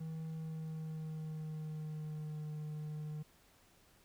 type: tone with pitch glide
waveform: triangle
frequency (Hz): 160 to 152.25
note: D#3 to D#3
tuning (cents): +49 to -37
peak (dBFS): -38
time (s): 0-3.23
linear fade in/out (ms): 10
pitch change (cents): -86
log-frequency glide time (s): 0.27-2.5
effects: pink hiss -67 dBFS RMS until 4.04 s